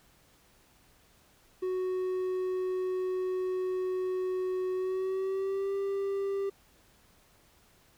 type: tone with pitch glide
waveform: triangle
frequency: 370 to 394.3 Hz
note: F#4 to G4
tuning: 0 to +10 cents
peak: -27 dBFS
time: 1.62-6.5 s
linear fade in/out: 10 ms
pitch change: +110 cents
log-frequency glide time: 4.73-5.74 s
effects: pink hiss -63 dBFS RMS until 7.97 s